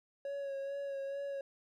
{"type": "tone with vibrato", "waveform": "triangle", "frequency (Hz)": 554.4, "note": "C#5", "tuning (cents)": 0, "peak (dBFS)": -35, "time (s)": [0.25, 1.41], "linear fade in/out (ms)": 2, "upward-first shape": "sine", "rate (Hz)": 2.3, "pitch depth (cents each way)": 25, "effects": []}